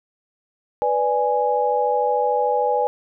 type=chord; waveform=sine; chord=G# diminished; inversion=first; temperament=equal; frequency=493.9 / 587.3 / 830.6 Hz; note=B4 / D5 / G#5; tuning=0 / 0 / 0 cents; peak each=-21 / -24 / -20 dBFS; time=0.82-2.87 s; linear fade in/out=0 ms; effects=none